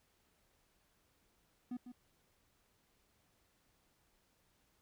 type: tone with echo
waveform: triangle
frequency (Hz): 246.9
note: B3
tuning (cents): 0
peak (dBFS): -37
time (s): 1.71-1.77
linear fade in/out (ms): 5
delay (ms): 150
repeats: 1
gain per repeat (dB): -9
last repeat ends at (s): 1.92
effects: pink hiss -75 dBFS RMS until 4.81 s